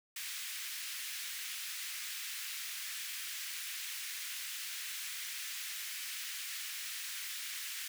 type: high-pass noise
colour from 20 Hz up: pink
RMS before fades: -42 dBFS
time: 0.16-7.88 s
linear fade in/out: 5 ms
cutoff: 1800 Hz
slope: 24 dB/octave
effects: none